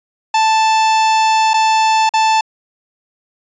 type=tone with dropouts; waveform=45% pulse; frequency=880 Hz; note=A5; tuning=in tune; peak=-10 dBFS; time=0.34-2.41 s; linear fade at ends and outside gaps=5 ms; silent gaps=1.535-1.54 / 2.093-2.137 s; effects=resampled to 16000 Hz